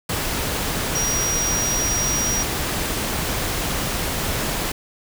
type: tone in noise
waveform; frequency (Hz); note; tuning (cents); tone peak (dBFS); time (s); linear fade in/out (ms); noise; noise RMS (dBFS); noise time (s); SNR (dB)
sine; 5730; F8; +44; -21; 0.95-2.43; 5; pink; -24; 0.09-4.72; 0
effects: none